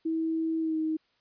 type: tone with pitch glide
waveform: sine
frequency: 323.4 to 315.3 Hz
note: E4 to D#4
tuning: -33 to +23 cents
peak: -26 dBFS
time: 0.05-0.97 s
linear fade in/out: 10 ms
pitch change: -44 cents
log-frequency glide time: 0.6-0.77 s
effects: white hiss -70 dBFS RMS until 1.2 s + resampled to 11025 Hz